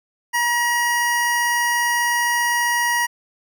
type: tone pair together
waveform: square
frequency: 954 / 1909.1 Hz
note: A#5 / A#6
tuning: +40 / +41 cents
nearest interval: octave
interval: 1201 cents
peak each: -22 / -20 dBFS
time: 0.33-3.07 s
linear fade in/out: 20 ms
effects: none